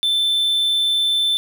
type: tone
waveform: triangle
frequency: 3536 Hz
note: A7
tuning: 8 cents sharp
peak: -14 dBFS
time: 0.03-1.37 s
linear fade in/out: 0 ms
effects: none